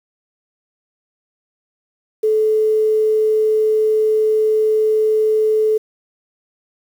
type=tone with quantisation; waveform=sine; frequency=433.4 Hz; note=A4; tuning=26 cents flat; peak=-12 dBFS; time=2.23-5.78 s; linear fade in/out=10 ms; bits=7; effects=none